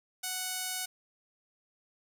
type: tone with band-pass filter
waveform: sawtooth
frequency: 740 Hz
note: F#5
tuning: in tune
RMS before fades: -36 dBFS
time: 0.23-0.86 s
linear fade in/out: 10 ms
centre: 10000 Hz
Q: 0.64
effects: none